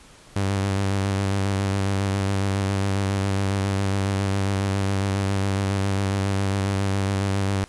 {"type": "tone with vibrato", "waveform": "sawtooth", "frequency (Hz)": 98, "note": "G2", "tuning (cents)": 0, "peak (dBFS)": -17, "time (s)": [0.36, 7.64], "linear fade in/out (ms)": 0, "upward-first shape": "square", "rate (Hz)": 7.3, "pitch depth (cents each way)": 23, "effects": ["pink hiss -49 dBFS RMS until 7.68 s", "resampled to 24000 Hz"]}